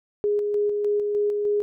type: tone with tremolo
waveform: sine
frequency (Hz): 413.7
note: G#4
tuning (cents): -7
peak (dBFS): -19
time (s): 0.24-1.62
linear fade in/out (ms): 0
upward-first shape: square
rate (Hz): 3.3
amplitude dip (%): 30
effects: none